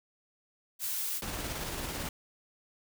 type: noise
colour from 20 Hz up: blue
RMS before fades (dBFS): -34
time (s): 0.79-1.22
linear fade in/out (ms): 50
type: noise with tremolo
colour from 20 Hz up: pink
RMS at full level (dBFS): -36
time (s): 1.22-2.09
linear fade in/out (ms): 2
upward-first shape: square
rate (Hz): 18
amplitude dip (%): 25
effects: none